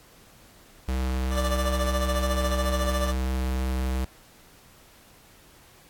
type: tone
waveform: square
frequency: 64.5 Hz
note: C2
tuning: 24 cents flat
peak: -25 dBFS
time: 0.88-4.05 s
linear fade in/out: 5 ms
type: tone with tremolo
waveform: 25% pulse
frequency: 587.3 Hz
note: D5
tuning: in tune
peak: -21 dBFS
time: 1.3-3.14 s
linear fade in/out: 50 ms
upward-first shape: sine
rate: 14 Hz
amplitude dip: 65%
effects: pink hiss -54 dBFS RMS until 5.89 s + AAC 64 kbps